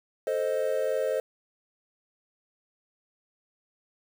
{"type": "chord", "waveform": "triangle", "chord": "A diminished", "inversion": "none", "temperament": "equal", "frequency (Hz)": [440, 523.3, 622.3], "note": ["A4", "C5", "Eb5"], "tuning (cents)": [0, 0, 0], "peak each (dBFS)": [-29, -26, -28], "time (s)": [0.27, 1.2], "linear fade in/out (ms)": 2, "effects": ["8-bit"]}